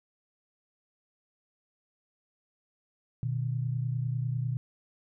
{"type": "tone pair together", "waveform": "sine", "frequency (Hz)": [121.58, 151.6], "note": ["B2", "D#3"], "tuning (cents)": [-27, -45], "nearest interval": "major third", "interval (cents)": 382, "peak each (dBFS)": [-29, -34], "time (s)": [3.23, 4.57], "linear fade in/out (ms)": 0, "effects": []}